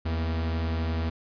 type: tone pair together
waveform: 45% pulse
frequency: 81.6 / 233.1 Hz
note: E2 / A#3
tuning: -17 / 0 cents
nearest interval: octave + tritone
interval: 1817 cents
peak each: -26 / -38 dBFS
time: 0.05-1.1 s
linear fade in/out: 10 ms
effects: resampled to 11025 Hz